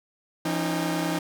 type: tone cluster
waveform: sawtooth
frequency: 169.9 / 275.1 / 309.5 / 801 Hz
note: F3 / C#4 / D#4 / G5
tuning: -47 / -13 / -9 / +37 cents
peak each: -25 / -30 / -24 / -32 dBFS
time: 0.45-1.19 s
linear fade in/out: 5 ms
effects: none